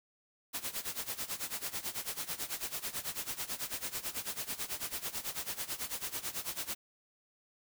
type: noise with tremolo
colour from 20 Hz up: white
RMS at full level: -36 dBFS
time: 0.53-6.75 s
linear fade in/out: 20 ms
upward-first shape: sine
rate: 9.1 Hz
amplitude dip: 85%
effects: none